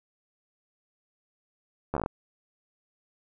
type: slowing click train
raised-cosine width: 1 ms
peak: -15 dBFS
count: 8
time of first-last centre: 1.94-2.061 s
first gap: 12 ms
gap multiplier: 1.12
effects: none